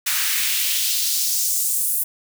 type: noise with high-pass filter sweep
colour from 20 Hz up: white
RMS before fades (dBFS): -21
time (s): 0.06-2.04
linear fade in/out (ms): 10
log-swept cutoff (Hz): 1500 to 11000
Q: 1.5
effects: none